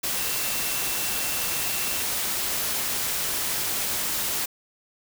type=tone in noise; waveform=sine; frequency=2692 Hz; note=E7; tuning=36 cents sharp; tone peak=-37 dBFS; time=0.17-2.03 s; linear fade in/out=10 ms; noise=white; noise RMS=-27 dBFS; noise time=0.03-4.46 s; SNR=-13 dB; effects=none